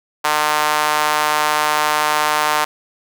sawtooth tone with high-pass filter, 151.3 Hz, D#3, 48 cents flat, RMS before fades -17 dBFS, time 0.24-2.65 s, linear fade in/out 10 ms, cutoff 950 Hz, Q 1.9, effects none

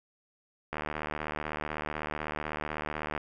click train, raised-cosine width 0.5 ms, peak -18 dBFS, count 187, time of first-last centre 0.73-3.177 s, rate 76 Hz, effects none

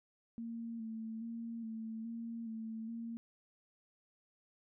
sine tone with vibrato, 226.7 Hz, A#3, 48 cents flat, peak -40 dBFS, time 0.38-3.17 s, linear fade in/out 0 ms, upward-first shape square, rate 1.2 Hz, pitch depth 29 cents each way, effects none

